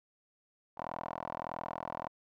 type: tone with band-pass filter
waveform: 10% pulse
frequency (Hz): 41.61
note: E1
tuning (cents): +17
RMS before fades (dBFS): -41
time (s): 0.77-2.08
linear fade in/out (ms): 10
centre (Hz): 850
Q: 5.3
effects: none